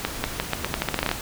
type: accelerating click train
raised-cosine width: 0.3 ms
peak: -6 dBFS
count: 14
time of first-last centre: 0.05-1.114 s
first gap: 190 ms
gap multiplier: 0.84
effects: pink hiss -33 dBFS RMS until 1.21 s